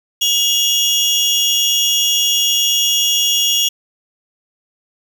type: tone pair together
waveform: 30% pulse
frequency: 2849 / 3343 Hz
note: F7 / G#7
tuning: +34 / +11 cents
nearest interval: minor third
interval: 277 cents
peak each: -13 dBFS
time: 0.21-3.69 s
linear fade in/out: 10 ms
effects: none